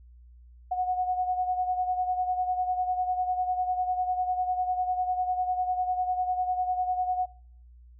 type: beating tone pair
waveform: sine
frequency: 731 / 741 Hz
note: F#5 / F#5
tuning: -21 / +2 cents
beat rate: 10 Hz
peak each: -26 / -33 dBFS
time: 0.71-7.26 s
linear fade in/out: 10 ms
effects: noise-tail reverb RT60 0.7 s tail -24 dB re dry + added 60 Hz sine -49 dBFS peak until 7.99 s